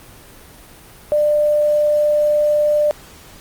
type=tone with quantisation; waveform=sine; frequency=596 Hz; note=D5; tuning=25 cents sharp; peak=-12 dBFS; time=1.12-2.91 s; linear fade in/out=0 ms; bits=7; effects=pink hiss -42 dBFS RMS until 3.4 s + Opus 32 kbps